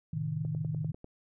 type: chord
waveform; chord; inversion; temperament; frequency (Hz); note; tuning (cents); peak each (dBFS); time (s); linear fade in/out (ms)
sine; A diminished; none; equal; 110 / 130.81 / 155.56; A2 / C3 / Eb3; 0 / 0 / 0; -38 / -38 / -32; 0.13-0.92; 5
type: click train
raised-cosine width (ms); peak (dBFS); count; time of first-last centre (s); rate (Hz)
2; -32; 7; 0.45-1.044; 10.1
effects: none